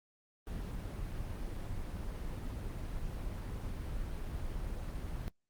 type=noise; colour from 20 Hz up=brown; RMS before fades=-39 dBFS; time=0.47-5.28 s; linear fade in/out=0 ms; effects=noise-tail reverb RT60 0.1 s tail -25 dB re dry + Opus 24 kbps